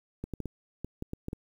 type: clicks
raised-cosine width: 3 ms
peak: -22 dBFS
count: 9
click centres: 0.24 / 0.337 / 0.403 / 0.457 / 0.846 / 1.024 / 1.134 / 1.284 / 1.331 s
effects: 9-bit